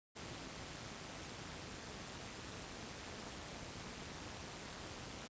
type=noise with amplitude modulation; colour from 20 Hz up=pink; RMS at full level=-45 dBFS; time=0.15-5.28 s; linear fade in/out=20 ms; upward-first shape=sine; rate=210 Hz; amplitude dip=70%; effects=high-pass 60 Hz 12 dB/octave + resampled to 16000 Hz